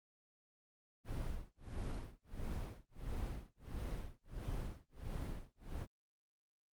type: noise with tremolo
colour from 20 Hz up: brown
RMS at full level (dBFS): -40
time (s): 1.04-5.87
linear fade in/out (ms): 50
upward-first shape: sine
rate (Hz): 1.5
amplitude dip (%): 100
effects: Opus 32 kbps